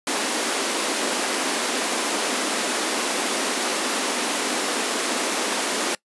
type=high-pass noise; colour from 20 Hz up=pink; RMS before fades=-24 dBFS; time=0.07-5.95 s; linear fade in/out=2 ms; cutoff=230 Hz; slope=48 dB/octave; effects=noise-tail reverb RT60 0.1 s tail -22 dB re dry + resampled to 24000 Hz